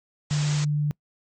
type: low-pass noise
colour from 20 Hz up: white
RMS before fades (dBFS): -35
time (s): 0.3-0.65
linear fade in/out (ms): 10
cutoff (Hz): 7800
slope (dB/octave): 96
type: tone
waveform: sine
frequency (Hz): 148.1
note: D3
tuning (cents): +15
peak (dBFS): -21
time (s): 0.31-0.91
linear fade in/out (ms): 0
effects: noise-tail reverb RT60 0.1 s tail -25 dB re dry